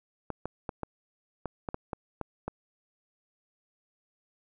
clicks, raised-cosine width 1 ms, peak -19 dBFS, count 10, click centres 0.303 / 0.456 / 0.692 / 0.833 / 1.457 / 1.688 / 1.744 / 1.932 / 2.213 / 2.48 s, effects none

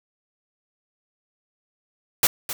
white noise with echo, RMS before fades -17 dBFS, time 2.23-2.27 s, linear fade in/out 2 ms, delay 260 ms, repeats 1, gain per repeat -12 dB, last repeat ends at 2.53 s, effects none

